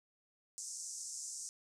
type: band-pass noise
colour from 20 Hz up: white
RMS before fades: -45 dBFS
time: 0.58-1.49 s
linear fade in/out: 0 ms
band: 5600 to 8600 Hz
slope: 48 dB/octave
effects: none